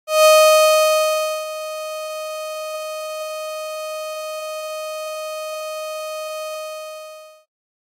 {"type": "tone with ADSR envelope", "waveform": "35% pulse", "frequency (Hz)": 622.3, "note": "D#5", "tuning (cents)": 0, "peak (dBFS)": -6, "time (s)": [0.07, 7.46], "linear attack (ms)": 180, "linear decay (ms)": 1200, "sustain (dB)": -18, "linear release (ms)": 990, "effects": ["AAC 48 kbps"]}